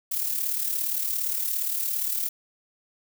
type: noise with amplitude modulation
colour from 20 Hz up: violet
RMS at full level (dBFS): -25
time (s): 0.11-2.29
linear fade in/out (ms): 10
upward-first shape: sine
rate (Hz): 37.3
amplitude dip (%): 55
effects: none